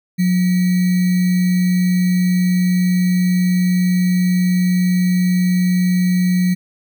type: tone with sample-and-hold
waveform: sine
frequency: 181 Hz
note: F#3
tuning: 38 cents flat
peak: -12 dBFS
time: 0.18-6.55 s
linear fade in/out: 20 ms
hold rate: 2100 Hz
effects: none